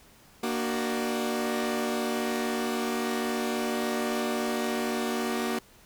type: tone cluster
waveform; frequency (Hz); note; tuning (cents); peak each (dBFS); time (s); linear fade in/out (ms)
sawtooth; 234.6 / 298.3 / 375.1 / 597; A#3 / D4 / F#4 / D5; +11 / +27 / +24 / +28; -26 / -34 / -28 / -33; 0.43-5.59; 5
effects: pink hiss -56 dBFS RMS until 5.85 s